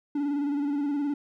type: tone with vibrato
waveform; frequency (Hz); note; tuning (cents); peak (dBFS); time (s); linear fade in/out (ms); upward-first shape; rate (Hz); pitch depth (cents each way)
triangle; 287.1; D4; -39; -23; 0.15-1.14; 5; square; 19; 40
effects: none